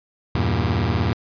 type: chord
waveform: sawtooth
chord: E diminished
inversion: none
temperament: just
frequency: 82.41 / 98.89 / 118.67 Hz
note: E2 / G2 / Bb2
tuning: 0 / +16 / +31 cents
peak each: -19 dBFS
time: 0.35-1.13 s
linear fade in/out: 0 ms
effects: resampled to 11025 Hz